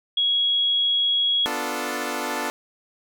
sine tone, 3322 Hz, G#7, in tune, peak -18 dBFS, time 0.17-1.46 s, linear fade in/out 5 ms
10% pulse chord, B half-diminished seventh, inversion none, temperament equal, 246.9 / 293.7 / 349.2 / 440 Hz, B3 / D4 / F4 / A4, 0 / 0 / 0 / 0 cents, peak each -23 / -22 / -24 / -23 dBFS, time 1.46-2.5 s, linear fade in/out 0 ms
effects none

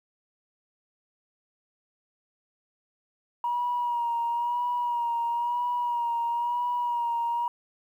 sine tone with vibrato, 954 Hz, A#5, 40 cents sharp, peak -24 dBFS, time 3.44-7.48 s, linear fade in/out 2 ms, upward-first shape sine, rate 1 Hz, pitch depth 32 cents each way, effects tanh soft clip ceiling -20 dBFS + 10-bit

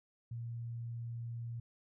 sine tone, 117.2 Hz, A#2, 10 cents sharp, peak -39 dBFS, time 0.31-1.6 s, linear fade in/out 5 ms, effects none

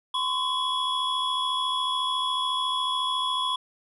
triangle tone cluster, 1022 / 1096 / 3362 Hz, C6 / C#6 / G#7, -41 / -20 / +20 cents, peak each -26 / -31 / -26 dBFS, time 0.14-3.56 s, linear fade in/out 5 ms, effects resampled to 32000 Hz

